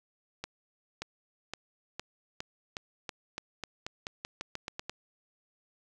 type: accelerating click train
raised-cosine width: 0.2 ms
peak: -19 dBFS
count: 17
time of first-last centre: 0.44-4.896 s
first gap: 580 ms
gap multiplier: 0.89
effects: none